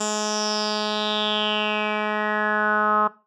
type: tone with low-pass filter sweep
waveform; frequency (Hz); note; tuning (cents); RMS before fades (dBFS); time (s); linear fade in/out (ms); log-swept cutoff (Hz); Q
10% pulse; 211.8; G#3; +34; -23; 0-3.08; 10; 7200 to 1200; 7.1
effects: noise-tail reverb RT60 0.3 s tail -17 dB re dry